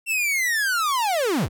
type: linear sweep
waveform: 45% pulse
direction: down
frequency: 2718 to 42.72 Hz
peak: -20 dBFS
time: 0.06-1.49 s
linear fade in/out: 50 ms
effects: none